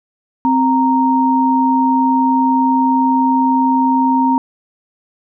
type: tone pair together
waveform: sine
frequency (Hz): 261 / 930.1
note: C4 / A#5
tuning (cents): -4 / -4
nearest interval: octave + minor seventh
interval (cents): 2200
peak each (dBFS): -13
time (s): 0.45-4.38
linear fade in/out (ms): 0
effects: none